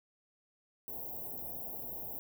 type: band-stop noise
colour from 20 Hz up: white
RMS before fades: -42 dBFS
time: 0.88-2.19 s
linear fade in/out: 0 ms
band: 840 to 13000 Hz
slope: 48 dB/octave
effects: none